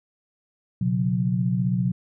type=chord; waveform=sine; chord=B suspended second; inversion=none; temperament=equal with one note detuned; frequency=123.47 / 138.59 / 181.61 Hz; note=B2 / C#3 / F#3; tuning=0 / 0 / -32 cents; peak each=-24 / -28 / -23 dBFS; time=0.81-1.92 s; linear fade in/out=5 ms; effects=none